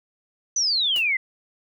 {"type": "exponential sweep", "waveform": "sine", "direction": "down", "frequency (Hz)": [6140, 2002], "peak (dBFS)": -19, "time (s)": [0.56, 1.17], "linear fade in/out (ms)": 5}
{"type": "noise with exponential decay", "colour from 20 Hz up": "white", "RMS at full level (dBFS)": -33, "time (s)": [0.96, 1.08], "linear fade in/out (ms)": 0, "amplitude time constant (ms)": 26}
{"effects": []}